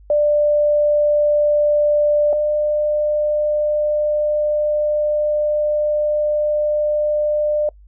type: tone pair in turn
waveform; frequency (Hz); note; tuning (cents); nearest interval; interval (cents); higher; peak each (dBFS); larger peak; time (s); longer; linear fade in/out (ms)
sine; 592 / 598.9; D5 / D5; +14 / +34; unison; 20; second; -12 / -15; first; 0.1-2.33 / 2.33-7.69; second; 2
effects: noise-tail reverb RT60 0.1 s tail -25 dB re dry + added 50 Hz sine -42 dBFS peak until 7.87 s